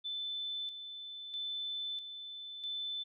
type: tone with tremolo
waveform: sine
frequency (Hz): 3520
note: A7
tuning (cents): 0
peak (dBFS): -36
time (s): 0.04-3.04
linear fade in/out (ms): 20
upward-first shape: square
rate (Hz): 0.77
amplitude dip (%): 55
effects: none